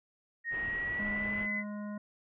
sine tone with pitch glide, 1864.7 to 2022 Hz, A#6 to B6, 0 to +40 cents, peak -32 dBFS, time 0.44-1.64 s, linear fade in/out 50 ms, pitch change +140 cents, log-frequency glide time 0.54-1.42 s
pink low-pass noise, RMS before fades -45 dBFS, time 0.5-1.48 s, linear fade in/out 50 ms, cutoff 2900 Hz, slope 48 dB/octave
harmonic tone, 207.7 Hz, G#3, in tune, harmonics 1 / 3 / 5 / 7 / 9, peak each -37 / -47 / -51 / -54 / -56 dBFS, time 0.99-1.98 s, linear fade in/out 5 ms
effects none

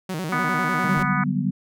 sawtooth tone with vibrato, 170.5 Hz, F3, 41 cents flat, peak -22 dBFS, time 0.09-1.03 s, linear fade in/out 5 ms, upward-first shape square, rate 10 Hz, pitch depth 160 cents each way
harmonic tone, 246.9 Hz, B3, in tune, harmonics 1 / 3 / 4 / 5 / 6 / 7 / 8 / 9, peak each -30 / -33 / -30 / -25 / -27 / -34 / -36 / -33 dBFS, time 0.32-1.24 s, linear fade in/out 5 ms
sine chord, G major seventh, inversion second, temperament equal, 146.83 / 185 / 196 / 246.9 Hz, D3 / F#3 / G3 / B3, 0 / 0 / 0 / 0 cents, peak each -26 dBFS, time 0.84-1.51 s, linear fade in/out 10 ms
brown noise with exponential decay, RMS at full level -34 dBFS, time 0.97-1.36 s, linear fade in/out 2 ms, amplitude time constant 84 ms
effects none

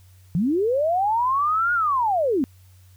sine linear two-way sweep, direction up then down, 152.4 to 1449 to 238.2 Hz, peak -18 dBFS, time 0.35-2.44 s, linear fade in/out 0 ms, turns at 1.73 s, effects added 92 Hz sine -48 dBFS peak until 2.96 s + white hiss -60 dBFS RMS until 2.96 s

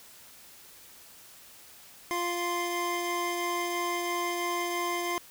25% pulse tone pair together, 349.2 / 1044.6 Hz, F4 / C6, 0 / -3 cents, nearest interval octave + perfect fifth, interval 1897 cents, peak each -28 dBFS, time 2.11-5.18 s, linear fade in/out 0 ms, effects white hiss -52 dBFS RMS until 5.3 s

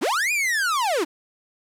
45% pulse linear two-way sweep, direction up then down, 179 to 2489 to 268.4 Hz, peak -20 dBFS, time 0.01-1.05 s, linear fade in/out 20 ms, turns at 0.32 s, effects low-pass 12000 Hz 12 dB/octave + 8-bit

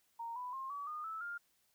sine tone with pitch steps, 927 / 993.5 / 1064.8 / 1141.3 / 1223.2 / 1311 / 1405.1 Hz, A#5 / B5 / C6 / D6 / D#6 / E6 / F6, -10 / +10 / +30 / -50 / -30 / -10 / +10 cents, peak -40 dBFS, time 0.19-1.38 s, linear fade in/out 10 ms, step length 170 ms, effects white hiss -75 dBFS RMS until 1.74 s

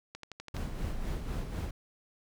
click train, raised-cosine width 0.2 ms, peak -25 dBFS, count 6, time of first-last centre 0.15-0.567 s, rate 12 Hz
brown noise with tremolo, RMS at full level -33 dBFS, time 0.54-1.71 s, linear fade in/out 5 ms, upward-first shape sine, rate 4 Hz, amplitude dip 50%
effects none

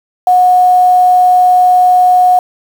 sine tone with quantisation, 728 Hz, F#5, 28 cents flat, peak -4 dBFS, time 0.27-2.39 s, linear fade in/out 2 ms, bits 5, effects none

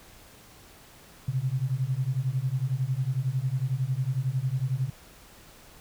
sine beating tone pair, 125.3 / 136.3 Hz, B2 / C#3, +25 / -29 cents, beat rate 11 Hz, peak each -28 dBFS, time 1.28-4.9 s, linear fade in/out 5 ms, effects pink hiss -52 dBFS RMS until 5.8 s

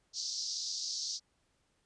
pink band-pass noise, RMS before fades -38 dBFS, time 0.13-1.2 s, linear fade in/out 50 ms, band 4400 to 6100 Hz, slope 48 dB/octave, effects pink hiss -75 dBFS RMS until 1.85 s + resampled to 22050 Hz

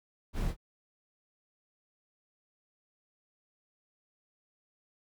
brown noise with echo, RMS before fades -32 dBFS, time 0.33-0.54 s, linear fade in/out 50 ms, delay 26 ms, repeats 1, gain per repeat -9 dB, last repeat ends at 0.566 s, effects none

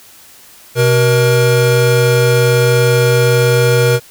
square tone pair together, 126.1 / 476.1 Hz, B2 / A#4, +36 / +37 cents, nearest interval octave + major seventh, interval 2301 cents, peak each -12 dBFS, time 0.75-4 s, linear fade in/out 50 ms, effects white hiss -41 dBFS RMS until 4.1 s

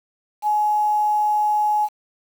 sine tone with quantisation, 843 Hz, G#5, 26 cents sharp, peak -16 dBFS, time 0.42-1.89 s, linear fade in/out 50 ms, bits 7, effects none

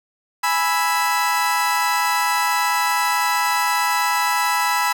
30% pulse chord, E major, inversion first, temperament equal, 830.6 / 987.8 / 1318.5 Hz, G#5 / B5 / E6, 0 / 0 / 0 cents, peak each -21 / -17 / -21 dBFS, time 0.43-4.93 s, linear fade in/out 10 ms, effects none

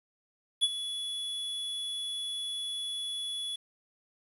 square tone with ADSR envelope, 3405 Hz, G#7, 42 cents sharp, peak -21 dBFS, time 0.61-3.56 s, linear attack 26 ms, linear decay 40 ms, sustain -13 dB, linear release 6 ms, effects resampled to 32000 Hz + 9-bit

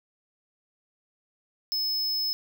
square tone, 5200 Hz, E8, 24 cents flat, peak -26 dBFS, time 1.72-2.33 s, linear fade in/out 0 ms, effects none

